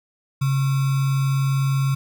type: tone with sample-and-hold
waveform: sine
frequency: 136 Hz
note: C#3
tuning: 33 cents flat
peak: -17 dBFS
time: 0.41-1.95 s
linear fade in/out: 10 ms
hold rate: 1225 Hz
effects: none